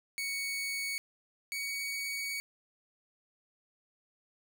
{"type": "tone pair in turn", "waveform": "sawtooth", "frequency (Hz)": [2228, 2246], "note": ["C#7", "C#7"], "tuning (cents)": [8, 22], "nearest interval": "unison", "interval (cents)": 14, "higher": "second", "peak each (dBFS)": [-30, -31], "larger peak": "first", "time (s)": [[0.18, 0.98], [1.52, 2.4]], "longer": "second", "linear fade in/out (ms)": 0, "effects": []}